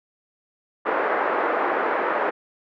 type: band-pass noise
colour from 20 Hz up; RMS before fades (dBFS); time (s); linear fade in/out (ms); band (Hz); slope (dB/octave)
pink; -23; 0.85-2.31; 20; 380 to 1700; 24
effects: none